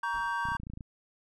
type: chord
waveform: triangle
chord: G diminished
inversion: first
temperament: just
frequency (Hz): 940.8 / 1128.9 / 1568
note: Bb5 / Db6 / G6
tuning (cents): +16 / +31 / 0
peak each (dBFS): -31 / -34 / -32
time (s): 0.03-0.57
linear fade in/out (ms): 5
type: noise with exponential decay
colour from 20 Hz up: brown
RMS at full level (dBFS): -45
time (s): 0.14-0.5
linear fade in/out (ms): 5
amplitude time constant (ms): 78
type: clicks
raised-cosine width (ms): 5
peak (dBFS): -29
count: 11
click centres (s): 0.454 / 0.487 / 0.519 / 0.551 / 0.6 / 0.634 / 0.669 / 0.7 / 0.736 / 0.774 / 0.808
effects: none